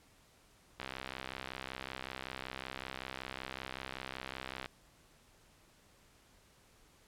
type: click train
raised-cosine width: 0.3 ms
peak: -24 dBFS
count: 253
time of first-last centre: 0.8-4.659 s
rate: 65.3 Hz
effects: pink hiss -65 dBFS RMS until 7.07 s + low-pass 12000 Hz 12 dB/octave